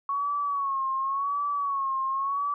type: tone with vibrato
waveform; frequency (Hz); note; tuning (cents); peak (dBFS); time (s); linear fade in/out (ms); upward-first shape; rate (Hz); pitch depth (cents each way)
sine; 1108.7; C#6; 0; -25; 0.09-2.54; 2; sine; 0.91; 70
effects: none